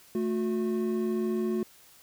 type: tone pair together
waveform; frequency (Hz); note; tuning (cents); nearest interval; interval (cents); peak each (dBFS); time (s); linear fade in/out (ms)
triangle; 220.2 / 362.3; A3 / F#4; +2 / -36; major sixth; 862; -27; 0.15-1.63; 2
effects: white hiss -56 dBFS RMS until 2.02 s